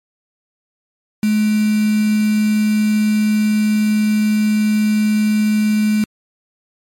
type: tone with quantisation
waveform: sine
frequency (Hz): 212.9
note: G#3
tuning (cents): +43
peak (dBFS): -12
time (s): 1.23-6.04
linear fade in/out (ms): 2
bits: 4
effects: MP3 64 kbps